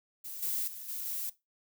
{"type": "noise with level steps", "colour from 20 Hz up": "violet", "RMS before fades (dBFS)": [-42, -33, -44, -38, -36], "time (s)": [0.24, 1.3], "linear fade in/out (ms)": 10, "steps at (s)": [0.42, 0.67, 0.88, 1.05], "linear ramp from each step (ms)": 10, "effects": ["noise-tail reverb RT60 0.2 s tail -17 dB re dry"]}